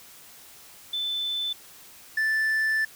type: tone pair in turn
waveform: sine / triangle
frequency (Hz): 3520 / 1760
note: A7 / A6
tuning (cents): 0 / 0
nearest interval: octave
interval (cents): 1200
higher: first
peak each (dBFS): -26 / -20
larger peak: second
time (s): 0.93-1.53 / 2.17-2.85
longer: second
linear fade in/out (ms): 5
effects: white hiss -49 dBFS RMS until 2.95 s